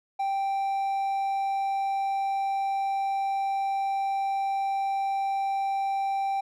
triangle tone, 784 Hz, G5, in tune, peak -23 dBFS, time 0.19-6.41 s, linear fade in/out 10 ms, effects none

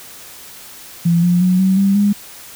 sine tone with pitch steps, 170 / 176.3 / 182.83 / 189.61 / 196.64 / 203.9 Hz, F3 / F3 / F#3 / F#3 / G3 / G#3, -46 / +17 / -20 / +43 / +6 / -32 cents, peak -10 dBFS, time 1.05-2.13 s, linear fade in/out 10 ms, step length 180 ms, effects white hiss -37 dBFS RMS until 2.55 s

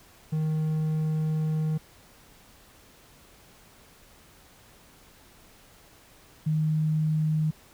triangle / sine tone pair in turn, 156.1 / 155.41 Hz, D#3 / D#3, +6 / -2 cents, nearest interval unison, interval 8 cents, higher first, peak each -22 dBFS, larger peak neither, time 0.32-1.78 / 6.46-7.51 s, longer first, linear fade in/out 10 ms, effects pink hiss -55 dBFS RMS until 7.73 s

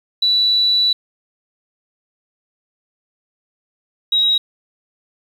sine tone pair in turn, 3951 / 3823 Hz, B7 / A#7, 0 / +43 cents, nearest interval minor second, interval 57 cents, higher first, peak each -12 dBFS, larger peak neither, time 0.22-0.93 / 4.12-4.38 s, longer first, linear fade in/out 5 ms, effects 7-bit

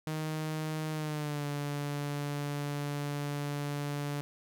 sawtooth tone with pitch glide, 155.9 to 144.62 Hz, D#3 to D3, +4 to -26 cents, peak -29 dBFS, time 0.07-4.21 s, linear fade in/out 0 ms, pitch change -130 cents, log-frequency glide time 0.92-1.46 s, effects none

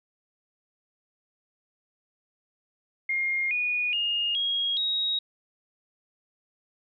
sine tone with pitch steps, 2128 / 2459 / 2841 / 3282 / 3792 Hz, C7 / D#7 / F7 / G#7 / A#7, +29 / -21 / +29 / -21 / +29 cents, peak -24 dBFS, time 3.09-5.19 s, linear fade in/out 5 ms, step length 420 ms, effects none

